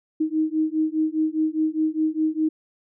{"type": "beating tone pair", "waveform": "sine", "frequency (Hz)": [311.1, 316], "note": ["D#4", "D#4"], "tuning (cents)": [0, 27], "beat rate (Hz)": 4.9, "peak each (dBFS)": [-23, -23], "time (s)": [0.2, 2.49], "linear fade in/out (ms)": 10, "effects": []}